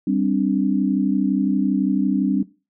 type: chord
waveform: sine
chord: G suspended fourth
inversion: none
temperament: equal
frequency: 196 / 261.6 / 293.7 Hz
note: G3 / C4 / D4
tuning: 0 / 0 / 0 cents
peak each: -21 dBFS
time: 0.07-2.43 s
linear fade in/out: 5 ms
effects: noise-tail reverb RT60 0.3 s tail -19 dB re dry